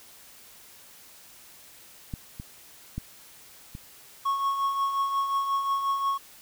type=clicks; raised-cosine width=5 ms; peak=-20 / -25 / -19 / -26 dBFS; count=4; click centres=2.138 / 2.399 / 2.98 / 3.751 s
type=tone with tremolo; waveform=triangle; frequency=1101 Hz; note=C#6; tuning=12 cents flat; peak=-20 dBFS; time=4.25-6.18 s; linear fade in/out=10 ms; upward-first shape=triangle; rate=5.6 Hz; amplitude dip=55%
effects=white hiss -51 dBFS RMS until 6.41 s